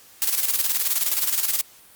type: noise with tremolo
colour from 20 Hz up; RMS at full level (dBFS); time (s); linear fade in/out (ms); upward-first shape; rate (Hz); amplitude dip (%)
blue; -20; 0.22-1.61; 0; square; 19; 60
effects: white hiss -50 dBFS RMS until 1.95 s + Opus 48 kbps